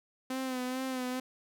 sawtooth tone with vibrato, 256.9 Hz, C4, 32 cents flat, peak -29 dBFS, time 0.3-1.2 s, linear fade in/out 5 ms, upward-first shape sine, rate 2.3 Hz, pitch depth 41 cents each way, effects none

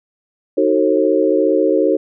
sine chord, D# diminished seventh, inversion none, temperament just, 311.1 / 373.4 / 448 / 537.6 Hz, D#4 / F#4 / A4 / C5, 0 / +16 / +31 / +47 cents, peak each -17 dBFS, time 0.57-1.97 s, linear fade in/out 10 ms, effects none

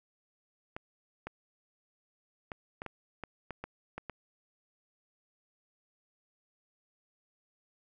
clicks, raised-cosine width 0.5 ms, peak -24 dBFS, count 10, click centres 0.765 / 1.27 / 2.518 / 2.819 / 2.863 / 3.237 / 3.507 / 3.64 / 3.98 / 4.097 s, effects none

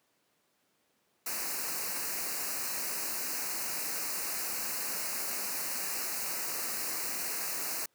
white band-stop noise, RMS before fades -35 dBFS, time 1.26-7.86 s, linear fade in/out 5 ms, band 2800 to 4100 Hz, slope 96 dB/octave, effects pink hiss -73 dBFS RMS until 7.94 s + high-pass 200 Hz 12 dB/octave

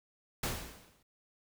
pink noise with exponential decay, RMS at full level -32 dBFS, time 0.43-1.03 s, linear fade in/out 5 ms, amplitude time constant 130 ms, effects none

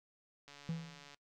click train, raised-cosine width 0.2 ms, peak -37 dBFS, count 96, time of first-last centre 0.48-1.144 s, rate 143 Hz
triangle tone with exponential decay, 164.81 Hz, E3, in tune, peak -31 dBFS, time 0.69-1.11 s, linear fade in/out 2 ms, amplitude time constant 91 ms
effects noise-tail reverb RT60 0.1 s tail -23 dB re dry

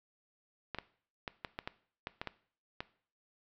clicks, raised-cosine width 0.3 ms, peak -21 dBFS, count 10, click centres 0.747 / 0.786 / 1.278 / 1.448 / 1.589 / 1.675 / 2.071 / 2.215 / 2.273 / 2.805 s, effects noise-tail reverb RT60 0.5 s tail -18 dB re dry + low-pass 5000 Hz 12 dB/octave

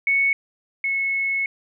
sine tone pair in turn, 2214 / 2192 Hz, C#7 / C#7, -3 / -20 cents, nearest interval unison, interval 17 cents, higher first, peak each -16 / -20 dBFS, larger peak first, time 0.07-0.33 / 0.84-1.46 s, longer second, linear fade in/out 2 ms, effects none

